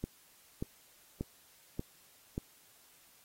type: click train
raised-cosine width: 3 ms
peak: -22 dBFS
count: 5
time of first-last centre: 0.04-2.379 s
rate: 1.71 Hz
effects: white hiss -63 dBFS RMS until 3.24 s + AAC 48 kbps